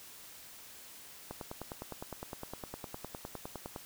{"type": "click train", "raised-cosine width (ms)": 1, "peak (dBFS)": -26, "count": 25, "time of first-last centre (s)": [1.31, 3.761], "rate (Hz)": 9.79, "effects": ["white hiss -52 dBFS RMS until 3.85 s"]}